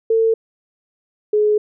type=tone pair in turn; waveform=sine; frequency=450 / 421.8 Hz; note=A4 / G#4; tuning=+39 / +27 cents; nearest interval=minor second; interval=112 cents; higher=first; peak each=-12 dBFS; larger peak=neither; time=0.1-0.34 / 1.33-1.58 s; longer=second; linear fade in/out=5 ms; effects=none

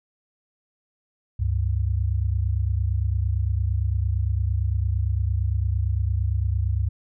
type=tone pair together; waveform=sine; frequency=70 / 98.8 Hz; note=C#2 / G2; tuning=+18 / +14 cents; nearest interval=tritone; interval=596 cents; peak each=-23 / -23 dBFS; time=1.39-6.89 s; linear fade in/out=10 ms; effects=none

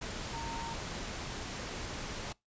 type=tone in noise; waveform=sine; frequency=920 Hz; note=A#5; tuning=23 cents flat; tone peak=-40 dBFS; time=0.33-0.74 s; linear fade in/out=10 ms; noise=pink; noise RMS=-40 dBFS; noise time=0.01-2.33 s; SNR=-3 dB; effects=noise-tail reverb RT60 0.2 s tail -24 dB re dry + resampled to 16000 Hz

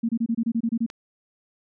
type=tone bursts; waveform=sine; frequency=230 Hz; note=A#3; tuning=23 cents flat; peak=-20 dBFS; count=10; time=0.03-0.864 s; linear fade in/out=10 ms; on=60 ms; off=26 ms
type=click; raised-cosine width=0.2 ms; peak=-21 dBFS; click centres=0.901 s
effects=none

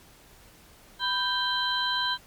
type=tone cluster; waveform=sine; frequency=991 / 1567 / 3140 / 4007 Hz; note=B5 / G6 / G7 / B7; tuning=+6 / -1 / +2 / +24 cents; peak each=-30 dBFS; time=0.99-2.18 s; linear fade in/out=50 ms; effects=pink hiss -54 dBFS RMS until 2.26 s + MP3 96 kbps

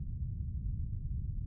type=low-pass noise; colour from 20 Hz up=white; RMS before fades=-37 dBFS; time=0-1.46 s; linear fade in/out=2 ms; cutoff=120 Hz; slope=24 dB/octave; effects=none

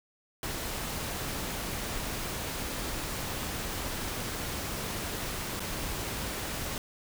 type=noise with dropouts; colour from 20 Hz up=pink; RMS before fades=-35 dBFS; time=0.43-6.78 s; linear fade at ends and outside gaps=1 ms; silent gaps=5.596-5.603 s; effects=none

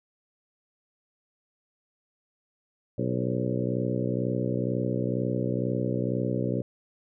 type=harmonic tone with a mistuned harmonic; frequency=62.1 Hz; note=B1; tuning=10 cents sharp; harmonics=2 / 3 / 4 / 5 / 6 / 7 / 8 / 9; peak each=-30 / -32 / -33 / -34 / -35 / -35 / -36 / -37 dBFS; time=2.98-6.62 s; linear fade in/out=5 ms; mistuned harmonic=8; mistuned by=+35 cents; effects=none

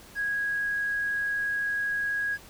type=tone; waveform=triangle; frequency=1652 Hz; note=G#6; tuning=10 cents flat; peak=-22 dBFS; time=0.15-2.38 s; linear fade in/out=50 ms; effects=tanh soft clip ceiling -24 dBFS + pink hiss -50 dBFS RMS until 2.49 s

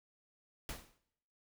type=noise with exponential decay; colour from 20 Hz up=pink; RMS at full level=-40 dBFS; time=0.69-0.98 s; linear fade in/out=1 ms; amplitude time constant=62 ms; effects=noise-tail reverb RT60 0.8 s tail -20 dB re dry

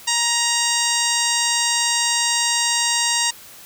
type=harmonic tone; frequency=940 Hz; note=A#5; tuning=14 cents sharp; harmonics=1 / 2 / 3 / 4 / 5 / 6 / 7 / 8 / 9; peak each=-26 / -26 / -26 / -26 / -26 / -26 / -26 / -26 / -26 dBFS; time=0.07-3.31 s; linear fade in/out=10 ms; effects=white hiss -42 dBFS RMS until 3.65 s

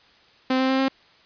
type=tone with pitch steps; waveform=sawtooth; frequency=259.5 / 262.1 / 264.6 / 267.3 Hz; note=C4 / C4 / C4 / C4; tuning=-14 / +3 / +20 / +37 cents; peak=-15 dBFS; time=0.5-0.884 s; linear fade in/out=5 ms; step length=96 ms; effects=white hiss -55 dBFS RMS until 1.25 s + resampled to 11025 Hz

